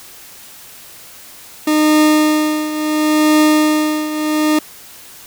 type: tone with tremolo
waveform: 40% pulse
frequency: 306 Hz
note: D#4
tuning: 29 cents flat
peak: -7 dBFS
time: 1.67-4.59 s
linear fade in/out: 5 ms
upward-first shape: triangle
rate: 0.72 Hz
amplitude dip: 75%
effects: white hiss -38 dBFS RMS until 5.26 s